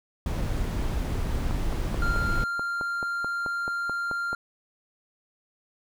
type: noise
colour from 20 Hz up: brown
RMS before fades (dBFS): -27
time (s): 0.26-2.44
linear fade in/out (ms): 2
type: click train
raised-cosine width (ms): 1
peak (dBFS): -20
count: 14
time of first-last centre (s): 1.51-4.33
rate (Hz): 4.61
type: tone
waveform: triangle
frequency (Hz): 1392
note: F6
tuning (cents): -6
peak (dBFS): -25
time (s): 2.02-4.35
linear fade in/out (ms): 2
effects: none